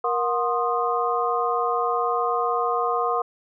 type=tone cluster; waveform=sine; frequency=471.7 / 725 / 1054 / 1236 Hz; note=A#4 / F#5 / C6 / D#6; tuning=+20 / -35 / +12 / -12 cents; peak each=-26 dBFS; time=0.04-3.22 s; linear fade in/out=5 ms; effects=none